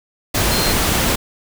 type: tone in noise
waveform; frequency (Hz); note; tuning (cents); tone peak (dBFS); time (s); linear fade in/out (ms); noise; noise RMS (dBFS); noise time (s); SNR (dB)
sine; 4186; C8; 0; -22; 0.51-0.73; 10; pink; -17; 0.34-1.16; -8
effects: none